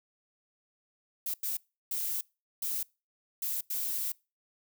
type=noise bursts at uneven times; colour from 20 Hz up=violet; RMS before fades=-33 dBFS; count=6; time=1.26-1.34 / 1.43-1.57 / 1.91-2.21 / 2.62-2.83 / 3.42-3.61 / 3.7-4.12 s; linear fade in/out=5 ms; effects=noise-tail reverb RT60 0.3 s tail -25 dB re dry